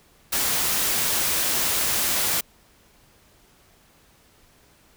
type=noise; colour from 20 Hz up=white; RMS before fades=-23 dBFS; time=0.32-2.41 s; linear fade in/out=10 ms; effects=pink hiss -57 dBFS RMS until 4.96 s